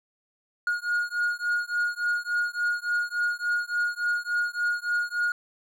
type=beating tone pair; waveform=triangle; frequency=1434 / 1437.5 Hz; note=F6 / F6; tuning=+45 / +50 cents; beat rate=3.5 Hz; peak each=-26 dBFS; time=0.67-5.32 s; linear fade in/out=2 ms; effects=none